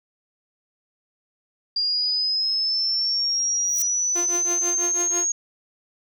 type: linear sweep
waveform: sine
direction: up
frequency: 4782 to 6600 Hz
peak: -20 dBFS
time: 1.76-5.32 s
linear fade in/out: 5 ms
type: noise with exponential growth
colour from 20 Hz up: violet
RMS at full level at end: -24 dBFS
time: 3.64-3.82 s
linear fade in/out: 2 ms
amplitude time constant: 37 ms
type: tone with tremolo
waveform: sawtooth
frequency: 349.2 Hz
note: F4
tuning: in tune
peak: -22 dBFS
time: 4.15-5.27 s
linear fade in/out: 10 ms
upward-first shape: triangle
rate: 6.1 Hz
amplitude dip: 100%
effects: none